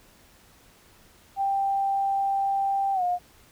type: tone with pitch glide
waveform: sine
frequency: 787 to 713.4 Hz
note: G5 to F5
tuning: +7 to +37 cents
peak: -22 dBFS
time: 1.36-3.19 s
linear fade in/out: 50 ms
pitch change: -170 cents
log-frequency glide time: 2.93-3.03 s
effects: pink hiss -56 dBFS RMS until 3.51 s